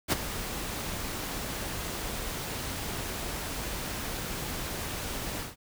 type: noise with ADSR envelope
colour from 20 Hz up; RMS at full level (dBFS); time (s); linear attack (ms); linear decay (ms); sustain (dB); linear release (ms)
pink; -24; 0.08-5.56; 41; 22; -11; 160
effects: none